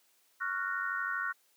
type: chord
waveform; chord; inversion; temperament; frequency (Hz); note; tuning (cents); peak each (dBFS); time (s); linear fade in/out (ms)
sine; Gb major seventh; second; just; 1110 / 1387.5 / 1480 / 1850; Db6 / F6 / Gb6 / Bb6; +2 / -12 / 0 / -14; -39 / -37 / -35 / -39; 0.4-1.33; 20
effects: white hiss -69 dBFS RMS until 1.56 s + high-pass 300 Hz 12 dB/octave